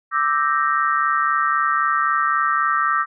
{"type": "chord", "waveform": "sine", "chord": "E half-diminished seventh", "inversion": "third", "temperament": "equal", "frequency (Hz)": [1174.7, 1318.5, 1568, 1864.7], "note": ["D6", "E6", "G6", "Bb6"], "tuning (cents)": [0, 0, 0, 0], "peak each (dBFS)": [-20, -20, -26, -25], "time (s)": [0.11, 3.06], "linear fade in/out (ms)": 50, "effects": []}